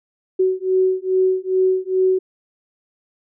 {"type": "beating tone pair", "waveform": "sine", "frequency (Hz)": [373.2, 375.6], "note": ["F#4", "F#4"], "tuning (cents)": [15, 26], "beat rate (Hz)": 2.4, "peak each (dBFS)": -18, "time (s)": [0.39, 2.19], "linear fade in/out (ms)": 10, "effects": []}